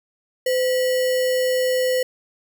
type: tone with sample-and-hold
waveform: sine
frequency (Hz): 510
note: C5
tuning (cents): -44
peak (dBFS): -17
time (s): 0.46-2.03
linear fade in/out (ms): 5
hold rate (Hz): 2450
effects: none